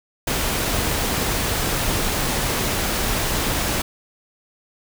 pink noise, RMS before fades -22 dBFS, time 0.27-3.82 s, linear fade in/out 5 ms, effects none

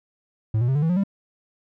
triangle tone with pitch steps, 109.5 / 120.8 / 133.26 / 147.01 / 162.18 / 178.91 / 197.37 Hz, A2 / B2 / C3 / D3 / E3 / F3 / G3, -8 / -38 / +32 / +2 / -28 / +42 / +12 cents, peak -16 dBFS, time 0.54-1.037 s, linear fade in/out 5 ms, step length 71 ms, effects none

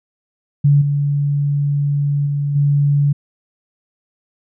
sine tone with level steps, 143.4 Hz, D3, 41 cents flat, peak -8 / -14 / -16 / -11 dBFS, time 0.64-3.13 s, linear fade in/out 10 ms, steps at 0.81 / 2.26 / 2.55 s, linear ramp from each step 10 ms, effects none

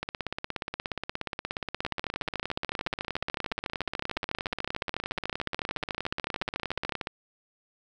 two click trains, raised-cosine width 0.3 ms, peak -15 / -14 dBFS, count 120 / 71, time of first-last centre 0.03-7.071 / 1.85-6.922 s, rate 16.9 / 13.8 Hz, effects none

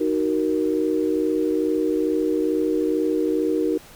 sine chord, D# minor, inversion none, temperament just, 311.1 / 373.4 / 466.7 Hz, D#4 / F#4 / A#4, 0 / +16 / +2 cents, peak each -22 / -24 / -24 dBFS, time 0-3.78 s, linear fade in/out 10 ms, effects pink hiss -46 dBFS RMS until 3.95 s

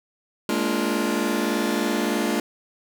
sawtooth chord, Bb dominant seventh, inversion third, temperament just, 209.8 / 233.1 / 291.4 / 349.6 Hz, Ab3 / Bb3 / D4 / F4, +18 / 0 / -13 / +2 cents, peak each -23 dBFS, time 0.49-2.4 s, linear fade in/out 2 ms, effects none

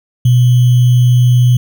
sine tone with sample-and-hold, 123.47 Hz, B2, in tune, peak -5 dBFS, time 0.25-1.57 s, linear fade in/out 5 ms, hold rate 3150 Hz, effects none

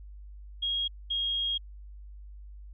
sine tone pair in turn, 3275 / 3263 Hz, G#7 / G#7, -25 / -31 cents, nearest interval unison, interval 6 cents, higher first, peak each -27 dBFS, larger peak neither, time 0.62-0.88 / 1.1-1.58 s, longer second, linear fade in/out 10 ms, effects added 50 Hz sine -43 dBFS peak until 2.73 s

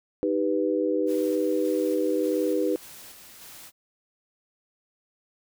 sine chord, Eb augmented, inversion none, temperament equal, 311.1 / 392 / 493.9 Hz, Eb4 / G4 / B4, 0 / 0 / 0 cents, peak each -26 / -27 / -26 dBFS, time 0.23-2.76 s, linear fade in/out 0 ms
white noise with tremolo, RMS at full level -45 dBFS, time 1.06-3.72 s, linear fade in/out 50 ms, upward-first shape square, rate 1.7 Hz, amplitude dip 30%
effects none

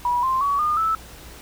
sine tone with pitch steps, 972 / 1047.8 / 1129.5 / 1217.6 / 1312.5 Hz, B5 / C6 / C#6 / D#6 / E6, -28 / +2 / +32 / -38 / -8 cents, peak -18 dBFS, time 0.05-0.95 s, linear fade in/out 2 ms, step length 180 ms, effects added 60 Hz sine -44 dBFS peak until 1.41 s + pink hiss -43 dBFS RMS until 1.41 s

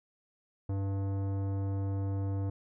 sine tone with tanh clipping, 98 Hz, G2, in tune, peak -32 dBFS, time 0.69-2.5 s, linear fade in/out 5 ms, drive 16 dB, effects none

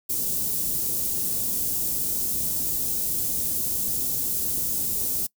white band-stop noise, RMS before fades -26 dBFS, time 0.09-5.27 s, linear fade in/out 10 ms, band 330 to 8600 Hz, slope 12 dB/octave, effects noise-tail reverb RT60 0.1 s tail -23 dB re dry

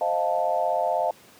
sine chord, F dominant seventh, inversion second, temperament equal, 523.3 / 622.3 / 698.5 / 880 Hz, C5 / Eb5 / F5 / A5, 0 / 0 / 0 / 0 cents, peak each -30 / -26 / -25 / -28 dBFS, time 0.01-1.11 s, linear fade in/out 2 ms, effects pink hiss -52 dBFS RMS until 1.39 s + high-pass 150 Hz 12 dB/octave

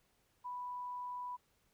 sine tone, 987.8 Hz, B5, in tune, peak -40 dBFS, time 0.44-1.37 s, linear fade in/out 20 ms, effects pink hiss -75 dBFS RMS until 1.73 s

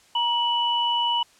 sine tone pair together, 944.8 / 2960 Hz, A#5 / F#7, +23 / 0 cents, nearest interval octave + minor sixth, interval 1977 cents, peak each -23 dBFS, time 0.15-1.23 s, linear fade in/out 5 ms, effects white hiss -56 dBFS RMS until 1.39 s + low-pass 8000 Hz 12 dB/octave

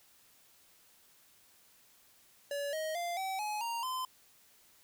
square tone with pitch steps, 570 / 628.8 / 693.7 / 765.3 / 844.2 / 931.3 / 1027.4 Hz, C#5 / D#5 / F5 / G5 / G#5 / A#5 / C6, +48 / +18 / -12 / -42 / +28 / -2 / -32 cents, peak -35 dBFS, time 2.51-4.05 s, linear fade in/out 2 ms, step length 220 ms, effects white hiss -64 dBFS RMS until 4.83 s

